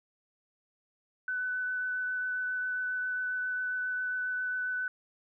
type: tone with vibrato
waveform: sine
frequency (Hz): 1500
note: F#6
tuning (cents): +23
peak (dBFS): -30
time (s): 1.28-4.88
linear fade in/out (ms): 2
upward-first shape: triangle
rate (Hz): 7.4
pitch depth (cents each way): 12
effects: none